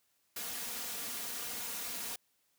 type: noise with comb filter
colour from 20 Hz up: white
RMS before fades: -40 dBFS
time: 0.36-2.16 s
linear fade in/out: 5 ms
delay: 4.2 ms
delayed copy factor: +0.65
effects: white hiss -75 dBFS RMS until 2.58 s + high-pass 60 Hz 12 dB/octave